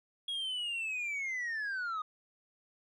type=linear sweep; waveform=sine; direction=down; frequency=3320 to 1224 Hz; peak=-31 dBFS; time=0.28-2.02 s; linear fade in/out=5 ms; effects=tanh soft clip ceiling -33 dBFS